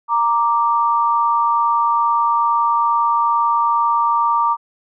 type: tone pair together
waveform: sine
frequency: 932.4 / 1174.7 Hz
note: A#5 / D6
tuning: 0 / 0 cents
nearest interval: major third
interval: 400 cents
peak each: -16 dBFS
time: 0.08-4.57 s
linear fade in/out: 50 ms
effects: none